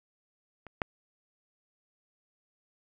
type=clicks; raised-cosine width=0.5 ms; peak=-30 / -13 dBFS; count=2; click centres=0.667 / 0.818 s; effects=none

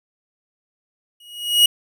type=tone with exponential growth; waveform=45% pulse; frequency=2896 Hz; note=F#7; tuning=38 cents flat; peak=-7 dBFS; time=1.2-1.66 s; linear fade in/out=5 ms; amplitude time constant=100 ms; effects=none

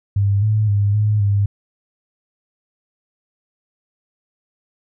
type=tone with pitch steps; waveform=sine; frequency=100.1 / 107.4 / 101.6 / 105.8 / 100.9 Hz; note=G2 / A2 / G#2 / G#2 / G#2; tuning=+37 / -41 / -38 / +33 / -49 cents; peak=-13 dBFS; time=0.16-1.46 s; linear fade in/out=5 ms; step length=260 ms; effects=none

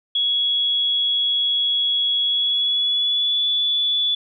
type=tone with pitch glide; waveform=sine; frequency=3347 to 3449 Hz; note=G#7 to A7; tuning=+13 to -35 cents; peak=-17 dBFS; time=0.15-4.15 s; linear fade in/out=5 ms; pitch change=+52 cents; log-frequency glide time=2.23-3.47 s; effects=none

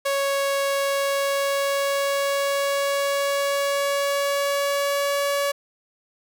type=tone with pitch glide; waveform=sawtooth; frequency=555 to 565.7 Hz; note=C#5 to C#5; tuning=+2 to +35 cents; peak=-17 dBFS; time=0.05-5.52 s; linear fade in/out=10 ms; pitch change=+33 cents; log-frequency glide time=0.67-5.19 s; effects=none

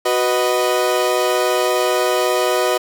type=chord; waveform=30% pulse; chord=B major; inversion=second; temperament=equal; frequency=370 / 493.9 / 622.3 Hz; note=F#4 / B4 / D#5; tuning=0 / 0 / 0 cents; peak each=-17 dBFS; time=0.05-2.78 s; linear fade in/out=10 ms; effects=none

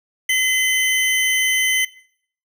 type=tone pair together; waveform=square; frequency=2042 / 3052 Hz; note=C7 / G7; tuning=-43 / -47 cents; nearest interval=perfect fifth; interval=696 cents; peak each=-17 / -22 dBFS; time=0.29-1.85 s; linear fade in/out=5 ms; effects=noise-tail reverb RT60 0.6 s tail -19 dB re dry

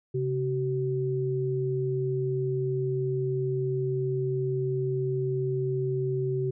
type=tone pair together; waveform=sine; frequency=134.1 / 379.3 Hz; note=C3 / F#4; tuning=+43 / +43 cents; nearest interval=octave + tritone; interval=1800 cents; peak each=-28 dBFS; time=0.14-6.51 s; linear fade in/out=10 ms; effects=none

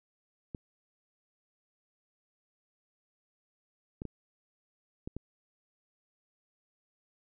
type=clicks; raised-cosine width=3 ms; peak=-25 dBFS; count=5; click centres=0.548 / 4.019 / 4.053 / 5.075 / 5.166 s; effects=none

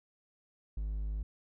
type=tone; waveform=triangle; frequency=51.91 Hz; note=G#1; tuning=in tune; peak=-31 dBFS; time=0.77-1.23 s; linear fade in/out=5 ms; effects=none

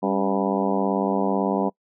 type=harmonic tone with a mistuned harmonic; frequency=98 Hz; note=G2; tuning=in tune; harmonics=2 / 3 / 4 / 5 / 6 / 7 / 8 / 9 / 10; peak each=-25 / -27 / -28 / -29 / -30 / -30 / -31 / -32 / -32 dBFS; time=0.02-1.7 s; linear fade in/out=20 ms; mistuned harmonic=3; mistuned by=-85 cents; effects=noise-tail reverb RT60 0.1 s tail -25 dB re dry

